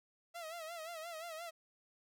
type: tone with vibrato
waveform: sawtooth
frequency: 659.3 Hz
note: E5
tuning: in tune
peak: -40 dBFS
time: 0.34-1.51 s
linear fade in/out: 20 ms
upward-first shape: sine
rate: 5.7 Hz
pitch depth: 93 cents each way
effects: none